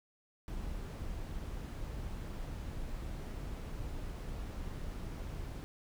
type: noise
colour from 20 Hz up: brown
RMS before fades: -41 dBFS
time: 0.48-5.64 s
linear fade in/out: 0 ms
effects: none